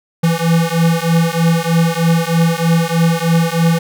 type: beating tone pair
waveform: square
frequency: 164.81 / 168.01 Hz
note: E3 / E3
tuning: 0 / +33 cents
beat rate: 3.2 Hz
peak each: -15 dBFS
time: 0.23-3.79 s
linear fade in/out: 10 ms
effects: none